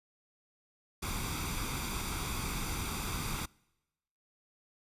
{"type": "noise with comb filter", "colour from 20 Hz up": "pink", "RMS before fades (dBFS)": -36, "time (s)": [1.02, 3.46], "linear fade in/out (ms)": 10, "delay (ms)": 0.84, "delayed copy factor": 0.65, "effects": ["noise-tail reverb RT60 1.0 s tail -26 dB re dry", "resampled to 32000 Hz"]}